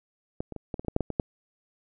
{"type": "clicks", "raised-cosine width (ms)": 2, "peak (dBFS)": [-17, -24, -23, -18, -20, -30, -14, -9, -13, -18, -10], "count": 11, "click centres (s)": [0.405, 0.523, 0.563, 0.742, 0.795, 0.848, 0.883, 0.964, 1.007, 1.103, 1.198], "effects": []}